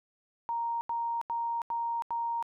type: tone bursts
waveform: sine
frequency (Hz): 932.3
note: A#5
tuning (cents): 0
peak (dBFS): -29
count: 5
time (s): 0.49-2.426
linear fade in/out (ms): 0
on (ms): 320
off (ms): 84
effects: none